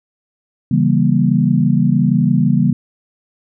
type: chord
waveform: sine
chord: C# diminished seventh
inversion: none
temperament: equal with one note detuned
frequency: 138.59 / 164.81 / 196 / 237.2 Hz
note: C#3 / E3 / G3 / Bb3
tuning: 0 / 0 / 0 / +30 cents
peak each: -16 dBFS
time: 0.71-2.73 s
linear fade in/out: 5 ms
effects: none